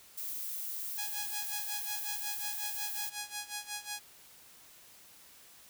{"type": "noise", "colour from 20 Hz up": "violet", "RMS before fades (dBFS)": -39, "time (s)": [0.17, 3.1], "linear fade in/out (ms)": 10}
{"type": "tone with tremolo", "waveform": "5% pulse", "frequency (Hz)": 830.6, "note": "G#5", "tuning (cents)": 0, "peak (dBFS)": -24, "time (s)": [0.97, 4], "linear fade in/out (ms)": 20, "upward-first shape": "sine", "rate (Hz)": 5.5, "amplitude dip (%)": 85}
{"effects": ["white hiss -57 dBFS RMS until 5.69 s"]}